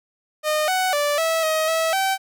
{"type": "tone with pitch steps", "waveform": "sawtooth", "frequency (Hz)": [612, 745, 584, 651, 631, 649, 771], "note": ["D#5", "F#5", "D5", "E5", "D#5", "E5", "G5"], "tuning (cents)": [-29, 12, -10, -22, 24, -27, -29], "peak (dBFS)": -15, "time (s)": [0.43, 2.18], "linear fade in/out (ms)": 50, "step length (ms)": 250, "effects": []}